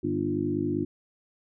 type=harmonic tone with a mistuned harmonic; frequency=50.1 Hz; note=G1; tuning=38 cents sharp; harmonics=2 / 3 / 4 / 5 / 6 / 7; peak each=-36 / -35 / -39 / -33 / -29 / -30 dBFS; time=0.03-0.85 s; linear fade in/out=10 ms; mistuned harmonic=5; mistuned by=-37 cents; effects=none

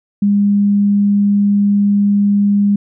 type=tone; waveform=sine; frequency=202.8 Hz; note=G#3; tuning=41 cents flat; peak=-9 dBFS; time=0.22-2.76 s; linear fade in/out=5 ms; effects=none

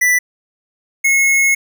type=tone pair in turn; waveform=square; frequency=1978 / 2176 Hz; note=B6 / C#7; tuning=+2 / -33 cents; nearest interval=major second; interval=165 cents; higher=second; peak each=-11 dBFS; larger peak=neither; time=0.01-0.19 / 1.04-1.55 s; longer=second; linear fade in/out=10 ms; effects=none

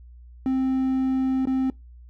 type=tone with dropouts; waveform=triangle; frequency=262.4 Hz; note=C4; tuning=5 cents sharp; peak=-18 dBFS; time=0.46-1.7 s; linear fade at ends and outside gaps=1 ms; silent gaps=1.454-1.472 s; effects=noise-tail reverb RT60 0.2 s tail -23 dB re dry + added 60 Hz sine -43 dBFS peak until 2.09 s

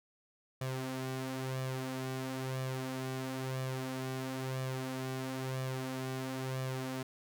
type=tone with flanger; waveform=sawtooth; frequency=130.81 Hz; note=C3; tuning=in tune; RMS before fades=-38 dBFS; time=0.61-7.03 s; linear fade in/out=5 ms; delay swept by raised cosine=1.7 to 5 ms; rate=1 Hz; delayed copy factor=+0.6; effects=none

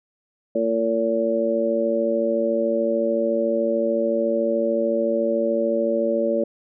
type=harmonic tone; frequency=113.7 Hz; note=A#2; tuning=43 cents flat; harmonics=2 / 3 / 4 / 5; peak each=-26 / -26 / -26 / -21 dBFS; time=0.55-6.44 s; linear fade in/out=5 ms; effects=none

